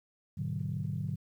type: chord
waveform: sine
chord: G# half-diminished seventh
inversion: none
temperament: just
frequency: 103.83 / 124.59 / 149.51 / 186.89 Hz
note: G#2 / B2 / D3 / F#3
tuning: 0 / +16 / +31 / +18 cents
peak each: -37 / -39 / -35 / -39 dBFS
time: 0.37-1.16 s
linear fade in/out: 10 ms
effects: tanh soft clip ceiling -23 dBFS + 11-bit